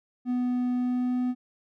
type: tone with pitch glide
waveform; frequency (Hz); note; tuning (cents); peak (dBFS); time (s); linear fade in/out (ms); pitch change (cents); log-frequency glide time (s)
triangle; 248 to 250; B3 to B3; +7 to +21; -22; 0.25-1.35; 50; +14; 0.74-1.22
effects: none